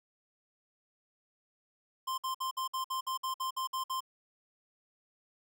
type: tone bursts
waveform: square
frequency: 1046.5 Hz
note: C6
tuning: in tune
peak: -33 dBFS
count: 12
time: 2.07-4.006 s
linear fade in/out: 10 ms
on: 110 ms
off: 56 ms
effects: none